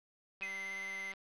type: click train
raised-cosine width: 0.3 ms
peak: -35 dBFS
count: 142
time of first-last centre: 0.41-1.137 s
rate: 194 Hz
type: tone with exponential decay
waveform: sine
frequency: 2524 Hz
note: D#7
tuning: 24 cents sharp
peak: -33 dBFS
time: 0.42-0.54 s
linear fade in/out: 2 ms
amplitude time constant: 24 ms
type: tone with vibrato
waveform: triangle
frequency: 2060 Hz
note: C7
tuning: 28 cents flat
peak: -38 dBFS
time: 0.43-1.12 s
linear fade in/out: 2 ms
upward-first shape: triangle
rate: 18 Hz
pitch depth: 37 cents each way
effects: none